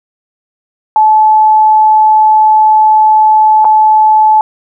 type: tone with dropouts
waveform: sine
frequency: 864 Hz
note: A5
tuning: 32 cents flat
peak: -3 dBFS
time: 0.96-4.41 s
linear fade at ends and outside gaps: 1 ms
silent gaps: 3.645-3.651 s
effects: none